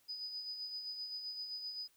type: tone with tremolo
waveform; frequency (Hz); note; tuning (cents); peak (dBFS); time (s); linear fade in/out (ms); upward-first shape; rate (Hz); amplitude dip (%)
sine; 4978; D#8; 0; -39; 0.08-1.88; 20; sine; 7.7; 45
effects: white hiss -71 dBFS RMS until 1.96 s